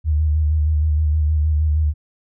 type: tone with vibrato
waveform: sine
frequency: 76.6 Hz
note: D#2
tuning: 27 cents flat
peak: -14 dBFS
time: 0.04-1.94 s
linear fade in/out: 50 ms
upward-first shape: square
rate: 6.4 Hz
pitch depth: 35 cents each way
effects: none